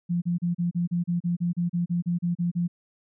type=tone bursts; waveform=sine; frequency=173.6 Hz; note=F3; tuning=10 cents flat; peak=-22 dBFS; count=16; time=0.09-2.68 s; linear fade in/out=20 ms; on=130 ms; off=34 ms; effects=none